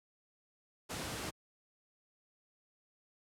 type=noise; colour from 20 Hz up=pink; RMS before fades=-40 dBFS; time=0.89-1.31 s; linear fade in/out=20 ms; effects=high-pass 80 Hz 12 dB/octave + low-pass 11000 Hz 12 dB/octave